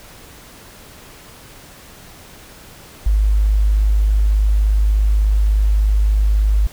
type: tone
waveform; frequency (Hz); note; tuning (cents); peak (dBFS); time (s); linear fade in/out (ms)
sine; 51.7; G#1; -7; -11; 3.06-6.67; 5
effects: pink hiss -41 dBFS RMS until 6.72 s